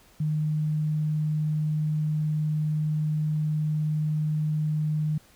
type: tone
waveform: sine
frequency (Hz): 153.2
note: D#3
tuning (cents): -27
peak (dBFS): -23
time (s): 0.2-5.18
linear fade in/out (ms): 5
effects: pink hiss -57 dBFS RMS until 5.35 s